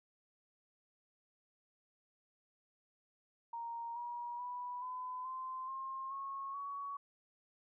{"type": "tone with pitch steps", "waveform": "sine", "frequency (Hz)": [932.3, 957.4, 983.2, 1009.7, 1036.8, 1064.8, 1093.4, 1122.9], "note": ["A#5", "A#5", "B5", "B5", "C6", "C6", "C#6", "C#6"], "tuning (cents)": [0, 46, -8, 38, -16, 30, -24, 22], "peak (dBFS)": -40, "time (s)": [3.53, 6.97], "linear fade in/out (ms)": 5, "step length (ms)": 430, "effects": []}